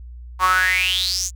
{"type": "tone with high-pass filter sweep", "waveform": "sawtooth", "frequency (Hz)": 184.5, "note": "F#3", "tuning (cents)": -5, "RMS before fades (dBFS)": -19, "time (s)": [0.39, 1.31], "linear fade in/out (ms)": 50, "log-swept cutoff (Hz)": [1000, 7000], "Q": 9.7, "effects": ["added 60 Hz sine -34 dBFS peak until 1.35 s"]}